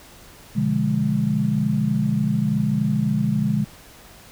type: chord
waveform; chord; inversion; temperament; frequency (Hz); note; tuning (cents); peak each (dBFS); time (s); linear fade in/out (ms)
sine; B diminished seventh; none; equal; 123.47 / 146.83 / 174.61 / 207.7; B2 / D3 / F3 / Ab3; 0 / 0 / 0 / 0; -26 / -23 / -27 / -21; 0.55-3.65; 20
effects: pink hiss -46 dBFS RMS until 4.31 s